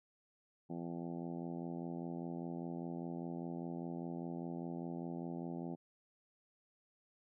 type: harmonic tone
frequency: 85 Hz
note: F2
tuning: 46 cents flat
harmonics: 2 / 3 / 4 / 5 / 6 / 7 / 8 / 9 / 10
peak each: -44 / -45 / -47 / -55 / -57 / -56 / -56 / -55 / -61 dBFS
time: 0.69-5.76 s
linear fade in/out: 20 ms
effects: none